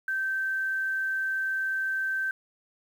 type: tone with quantisation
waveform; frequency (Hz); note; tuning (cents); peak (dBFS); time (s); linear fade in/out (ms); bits
sine; 1553; G6; -17; -26; 0.08-2.31; 2; 9
effects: none